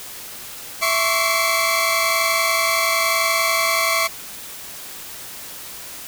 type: tone cluster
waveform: sawtooth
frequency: 661 / 1091 / 1142 / 2072 / 2305 Hz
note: E5 / C#6 / D6 / C7 / D7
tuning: +5 / -28 / -49 / -17 / -33 cents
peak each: -20 dBFS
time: 0.81-4.08 s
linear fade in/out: 20 ms
effects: white hiss -35 dBFS RMS until 6.07 s

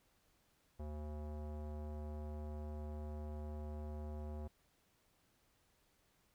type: tone with low-pass filter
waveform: square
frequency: 75.3 Hz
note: D2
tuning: 44 cents sharp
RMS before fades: -45 dBFS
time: 0.79-4.48 s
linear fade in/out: 10 ms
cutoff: 730 Hz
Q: 1.5
effects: pink hiss -75 dBFS RMS until 6.34 s

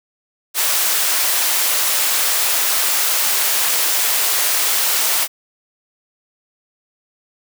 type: high-pass noise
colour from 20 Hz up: white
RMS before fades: -17 dBFS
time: 0.54-5.28 s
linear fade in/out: 50 ms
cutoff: 550 Hz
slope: 12 dB/octave
effects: none

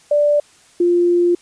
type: tone pair in turn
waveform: sine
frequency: 587.3 / 349.2 Hz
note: D5 / F4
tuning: 0 / 0 cents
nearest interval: major sixth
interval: 900 cents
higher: first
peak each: -11 dBFS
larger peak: neither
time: 0.11-0.4 / 0.8-1.35 s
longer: second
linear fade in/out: 5 ms
effects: white hiss -50 dBFS RMS until 1.41 s + resampled to 22050 Hz

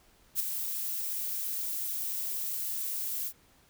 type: noise with ADSR envelope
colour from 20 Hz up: violet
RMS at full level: -26 dBFS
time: 0.35-3.33 s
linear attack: 50 ms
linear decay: 4 ms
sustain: -8 dB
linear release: 64 ms
effects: pink hiss -63 dBFS RMS until 3.69 s

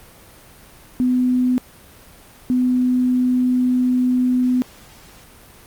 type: tone bursts at uneven times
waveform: sine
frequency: 251.3 Hz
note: B3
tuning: 30 cents sharp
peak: -14 dBFS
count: 2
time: 1-1.58 / 2.5-4.62 s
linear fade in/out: 0 ms
effects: pink hiss -45 dBFS RMS until 5.66 s + Opus 32 kbps

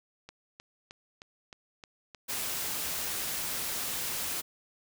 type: click train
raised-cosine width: 0.2 ms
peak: -28 dBFS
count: 10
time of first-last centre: 0.29-3.076 s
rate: 3.23 Hz
type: noise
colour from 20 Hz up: white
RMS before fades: -34 dBFS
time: 2.28-4.42 s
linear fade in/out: 20 ms
effects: none

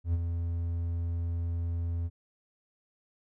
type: tone with ADSR envelope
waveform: triangle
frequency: 84.9 Hz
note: F2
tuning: 48 cents flat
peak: -21 dBFS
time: 0.04-2.1 s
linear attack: 95 ms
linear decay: 37 ms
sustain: -6 dB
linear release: 41 ms
effects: none

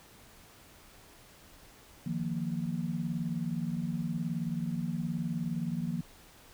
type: chord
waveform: sine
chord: Eb suspended second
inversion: none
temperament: equal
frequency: 155.56 / 174.61 / 233.1 Hz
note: Eb3 / F3 / Bb3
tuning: 0 / 0 / 0 cents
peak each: -36 / -34 / -36 dBFS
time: 2.06-6.01 s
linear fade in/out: 5 ms
effects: pink hiss -56 dBFS RMS until 6.53 s

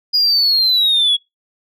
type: linear sweep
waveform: sine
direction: down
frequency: 4920 to 3322 Hz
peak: -9 dBFS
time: 0.13-1.17 s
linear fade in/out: 20 ms
effects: noise-tail reverb RT60 0.2 s tail -26 dB re dry + tanh soft clip ceiling -9 dBFS

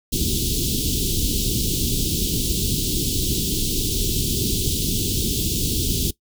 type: band-stop noise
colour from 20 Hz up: pink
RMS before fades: -22 dBFS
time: 0.12-6.11 s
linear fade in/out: 10 ms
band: 410 to 3100 Hz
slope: 48 dB/octave
effects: noise-tail reverb RT60 0.1 s tail -19 dB re dry

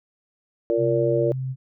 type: harmonic tone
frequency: 115.7 Hz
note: A#2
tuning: 13 cents flat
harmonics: 3 / 4 / 5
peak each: -23 / -23 / -23 dBFS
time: 0.7-1.32 s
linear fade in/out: 0 ms
type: tone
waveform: sine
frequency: 130.81 Hz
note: C3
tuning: in tune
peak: -25 dBFS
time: 0.77-1.56 s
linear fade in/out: 50 ms
effects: none

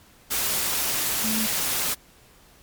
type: tone in noise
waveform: sine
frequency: 220 Hz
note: A3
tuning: in tune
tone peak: -26 dBFS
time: 1.23-1.47 s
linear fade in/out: 20 ms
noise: white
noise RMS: -25 dBFS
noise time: 0.3-1.95 s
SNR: -4 dB
effects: pink hiss -54 dBFS RMS until 2.62 s + MP3 96 kbps

